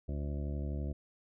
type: harmonic tone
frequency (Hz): 72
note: D2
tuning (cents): -34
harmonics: 1 / 2 / 3 / 4 / 5 / 7 / 8 / 9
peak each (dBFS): -35 / -41 / -45 / -47 / -49 / -52 / -53 / -54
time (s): 0.08-0.93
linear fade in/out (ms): 10
effects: none